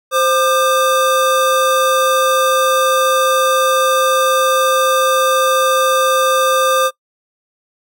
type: tone pair together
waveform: square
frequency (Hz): 523 / 1202.2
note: C5 / D6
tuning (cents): -1 / +40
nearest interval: octave + major second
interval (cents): 1441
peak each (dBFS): -15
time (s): 0.11-6.91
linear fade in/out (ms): 50
effects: noise-tail reverb RT60 0.1 s tail -21 dB re dry